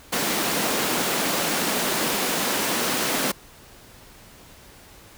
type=high-pass noise; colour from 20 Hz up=pink; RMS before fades=-24 dBFS; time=0.12-3.32 s; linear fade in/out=10 ms; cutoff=190 Hz; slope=24 dB/octave; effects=pink hiss -48 dBFS RMS until 5.17 s